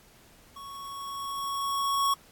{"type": "tone with level ramp", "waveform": "square", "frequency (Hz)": 1109, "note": "C#6", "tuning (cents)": 0, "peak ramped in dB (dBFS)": [-42, -23], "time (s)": [0.56, 2.14], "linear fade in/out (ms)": 5, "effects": ["pink hiss -57 dBFS RMS until 2.31 s", "AAC 64 kbps"]}